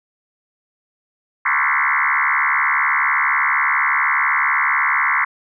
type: tone with frequency modulation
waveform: sine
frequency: 1568 Hz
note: G6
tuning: in tune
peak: -14 dBFS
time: 1.45-5.25 s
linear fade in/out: 10 ms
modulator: 72.1 Hz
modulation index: 7.9
effects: none